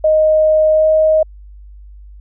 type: tone with pitch glide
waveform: sine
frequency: 622.3 to 627 Hz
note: D#5 to D#5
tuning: 0 to +13 cents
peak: -8 dBFS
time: 0.04-1.23 s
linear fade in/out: 5 ms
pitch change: +13 cents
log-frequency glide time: 0.72-0.88 s
effects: added 50 Hz sine -34 dBFS peak until 2.2 s